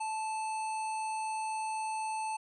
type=harmonic tone with a mistuned harmonic; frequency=876 Hz; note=A5; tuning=8 cents flat; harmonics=1 / 3 / 5 / 7 / 9 / 10; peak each=-33 / -44 / -53 / -55 / -53 / -48 dBFS; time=0-2.37 s; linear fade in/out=10 ms; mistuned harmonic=9; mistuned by=+63 cents; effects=none